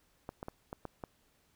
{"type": "clicks", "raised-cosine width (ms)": 1, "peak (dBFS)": -26, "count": 6, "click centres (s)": [0.291, 0.429, 0.484, 0.729, 0.853, 1.038], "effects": ["pink hiss -71 dBFS RMS until 1.55 s"]}